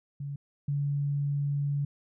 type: tone pair in turn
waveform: sine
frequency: 141.7 / 142.77 Hz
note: C#3 / D3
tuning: +38 / -49 cents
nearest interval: unison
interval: 13 cents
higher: second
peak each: -33 / -26 dBFS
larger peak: second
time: 0.2-0.36 / 0.68-1.85 s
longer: second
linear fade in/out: 5 ms
effects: none